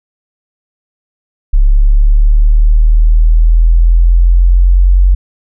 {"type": "linear sweep", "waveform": "sine", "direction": "up", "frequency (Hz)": [34.65, 46], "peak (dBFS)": -3, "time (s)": [1.53, 5.15], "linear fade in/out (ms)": 10, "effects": []}